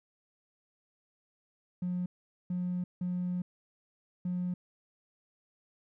triangle tone bursts at uneven times, 179.3 Hz, F3, 46 cents sharp, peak -27 dBFS, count 4, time 1.82-2.06 / 2.5-2.84 / 3.01-3.42 / 4.25-4.54 s, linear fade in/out 5 ms, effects tanh soft clip ceiling -27 dBFS

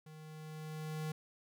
square tone with level ramp, 155.56 Hz, D#3, in tune, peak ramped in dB -52 to -37 dBFS, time 0.06-1.12 s, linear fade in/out 5 ms, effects none

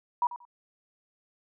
sine tone with echo, 964 Hz, B5, 42 cents flat, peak -22 dBFS, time 0.22-0.27 s, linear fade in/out 2 ms, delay 91 ms, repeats 2, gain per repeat -14 dB, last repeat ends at 0.452 s, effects none

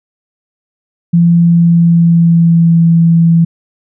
sine tone with pitch glide, 170.4 to 166.7 Hz, F3 to E3, -42 to +20 cents, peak -4 dBFS, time 1.13-3.45 s, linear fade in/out 10 ms, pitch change -38 cents, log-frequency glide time 1.33-2.81 s, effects none

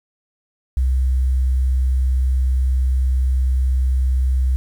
sine tone, 64.5 Hz, C2, 24 cents flat, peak -14 dBFS, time 0.77-4.56 s, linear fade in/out 0 ms, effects 8-bit

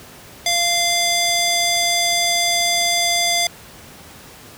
square tone with band-pass filter, 692 Hz, F5, 16 cents flat, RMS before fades -18 dBFS, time 0.46-3.47 s, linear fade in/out 2 ms, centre 5300 Hz, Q 0.91, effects pink hiss -41 dBFS RMS until 4.57 s + high-pass 60 Hz 12 dB/octave

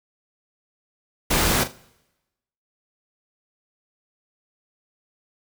pink noise with echo, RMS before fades -20 dBFS, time 1.3-1.64 s, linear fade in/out 10 ms, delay 40 ms, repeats 3, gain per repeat -12 dB, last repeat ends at 1.76 s, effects noise-tail reverb RT60 1.0 s tail -23 dB re dry

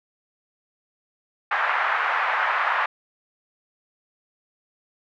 white band-pass noise, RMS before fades -23 dBFS, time 1.51-2.86 s, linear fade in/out 5 ms, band 780 to 1800 Hz, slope 24 dB/octave, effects none

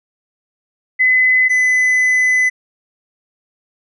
sine / triangle tone pair in turn, 2021 / 2011 Hz, B6 / B6, +39 / +31 cents, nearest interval unison, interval 8 cents, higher first, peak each -9 dBFS, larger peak neither, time 0.99-1.49 / 1.49-2.5 s, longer second, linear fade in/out 20 ms, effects resampled to 24000 Hz

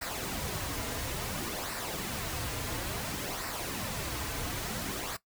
pink noise with flanger, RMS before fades -36 dBFS, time 0.01-5.17 s, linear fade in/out 10 ms, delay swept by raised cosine 0.3 to 5.5 ms, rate 0.58 Hz, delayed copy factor -0.55, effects noise-tail reverb RT60 0.1 s tail -17 dB re dry

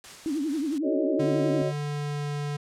white noise with tremolo, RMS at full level -43 dBFS, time 0.04-0.78 s, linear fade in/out 0 ms, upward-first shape square, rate 4.4 Hz, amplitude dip 25%
sine tone with vibrato, 297.4 Hz, D4, 22 cents sharp, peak -25 dBFS, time 0.26-1.62 s, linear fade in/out 0 ms, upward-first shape triangle, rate 11 Hz, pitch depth 210 cents each way
sine chord, D# half-diminished seventh, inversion first, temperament equal with one note detuned, 370 / 440 / 558.2 / 622.3 Hz, F#4 / A4 / C#5 / D#5, 0 / 0 / +12 / 0 cents, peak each -29 / -33 / -31 / -30 dBFS, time 0.82-1.73 s, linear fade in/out 50 ms
square tone with pitch glide, 146.83 to 145.82 Hz, D3 to D3, 0 to -12 cents, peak -29 dBFS, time 1.19-2.57 s, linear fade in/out 10 ms, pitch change -12 cents, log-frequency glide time 1.72-2.33 s
effects low-pass 8000 Hz 12 dB/octave

